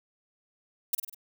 violet noise with echo, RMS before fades -25 dBFS, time 0.93-0.95 s, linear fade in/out 5 ms, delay 49 ms, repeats 4, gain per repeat -5 dB, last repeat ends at 1.146 s, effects none

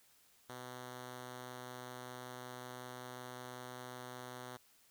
5% pulse tone, 125.3 Hz, B2, 25 cents sharp, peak -35 dBFS, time 0.49-4.57 s, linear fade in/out 5 ms, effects white hiss -68 dBFS RMS until 4.9 s

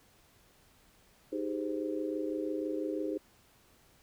sine chord, Ab major seventh, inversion second, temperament just, 311.5 / 389.3 / 415.3 / 519.1 Hz, Eb4 / G4 / Ab4 / C5, +2 / -12 / 0 / -14 cents, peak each -35 / -39 / -39 / -39 dBFS, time 1.32-3.18 s, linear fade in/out 10 ms, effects pink hiss -64 dBFS RMS until 4.02 s

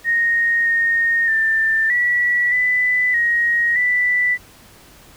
sine tone with pitch steps, 1861 / 1849 / 1784 / 1944 / 1994 / 1883 / 1977 Hz, A#6 / A#6 / A6 / B6 / B6 / A#6 / B6, -3 / -15 / +23 / -28 / +16 / +17 / +1 cents, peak -14 dBFS, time 0.04-4.38 s, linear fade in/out 50 ms, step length 620 ms, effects pink hiss -46 dBFS RMS until 5.16 s

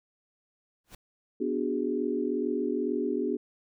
pink noise with exponential growth, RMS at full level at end -42 dBFS, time 0.84-0.95 s, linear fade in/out 5 ms, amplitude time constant 22 ms
sine chord, G# half-diminished seventh, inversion first, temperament equal with one note detuned, 246.9 / 293.7 / 370 / 412.2 Hz, B3 / D4 / F#4 / G#4, 0 / 0 / 0 / -13 cents, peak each -32 dBFS, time 1.4-3.37 s, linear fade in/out 10 ms
effects none

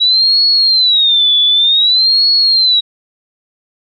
sine tone with vibrato, 3875 Hz, B7, 34 cents flat, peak -7 dBFS, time 0-2.81 s, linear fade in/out 20 ms, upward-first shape sine, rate 0.54 Hz, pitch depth 200 cents each way, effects none

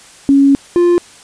sine / triangle tone pair in turn, 277.2 / 349.3 Hz, C#4 / F4, 0 / 0 cents, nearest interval major third, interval 400 cents, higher second, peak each -5 dBFS, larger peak neither, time 0.29-0.55 / 0.76-0.98 s, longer first, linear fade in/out 0 ms, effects white hiss -40 dBFS RMS until 1.23 s + resampled to 22050 Hz

